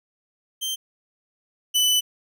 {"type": "tone pair in turn", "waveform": "sawtooth", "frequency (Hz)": [3136, 2992], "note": ["G7", "F#7"], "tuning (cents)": [0, 19], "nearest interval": "minor second", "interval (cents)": 81, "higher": "first", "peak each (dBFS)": [-22, -14], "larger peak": "second", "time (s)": [[0.61, 0.76], [1.74, 2.01]], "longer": "second", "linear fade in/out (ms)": 20, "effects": []}